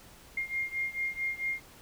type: beating tone pair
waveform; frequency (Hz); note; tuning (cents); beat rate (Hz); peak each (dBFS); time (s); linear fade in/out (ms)
sine; 2121 / 2125.5; C7 / C7; +23 / +27; 4.5; -33 / -35; 0.37-1.6; 5
effects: pink hiss -54 dBFS RMS until 1.81 s